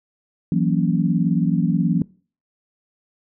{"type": "chord", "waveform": "sine", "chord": "F# dominant seventh", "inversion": "third", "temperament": "equal with one note detuned", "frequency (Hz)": [166.34, 185, 233.1, 277.2], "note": ["E3", "F#3", "A#3", "C#4"], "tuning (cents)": [16, 0, 0, 0], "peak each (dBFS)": [-20, -20, -23, -25], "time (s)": [0.52, 2.02], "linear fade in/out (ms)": 2, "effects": ["noise-tail reverb RT60 0.4 s tail -22 dB re dry"]}